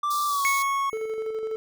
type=tone with pitch glide; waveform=triangle; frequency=1174.7 to 1102.4 Hz; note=D6 to C#6; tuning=0 to -10 cents; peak=-21 dBFS; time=0.03-0.9 s; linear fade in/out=5 ms; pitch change=-110 cents; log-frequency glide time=0.27-0.45 s
type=high-pass noise; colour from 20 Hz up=pink; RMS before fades=-35 dBFS; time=0.1-0.63 s; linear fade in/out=10 ms; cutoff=3700 Hz; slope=96 dB/octave
type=tone with exponential decay; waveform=square; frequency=2200 Hz; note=C#7; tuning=14 cents flat; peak=-21 dBFS; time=0.45-1.33 s; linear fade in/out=0 ms; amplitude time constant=190 ms
type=tone with tremolo; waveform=triangle; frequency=440 Hz; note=A4; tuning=in tune; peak=-24 dBFS; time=0.93-1.56 s; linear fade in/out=0 ms; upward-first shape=square; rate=12 Hz; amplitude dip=35%
effects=none